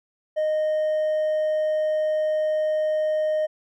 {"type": "tone with hard clipping", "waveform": "sine", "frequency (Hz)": 618, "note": "D#5", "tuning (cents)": -12, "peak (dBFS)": -21, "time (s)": [0.36, 3.47], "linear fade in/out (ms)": 20, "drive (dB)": 2, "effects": []}